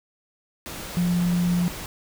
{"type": "tone in noise", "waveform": "sine", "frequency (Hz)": 175.7, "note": "F3", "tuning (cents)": 11, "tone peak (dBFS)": -19, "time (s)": [0.97, 1.68], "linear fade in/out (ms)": 0, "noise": "pink", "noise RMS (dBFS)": -35, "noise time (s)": [0.66, 1.86], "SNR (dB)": 13, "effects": []}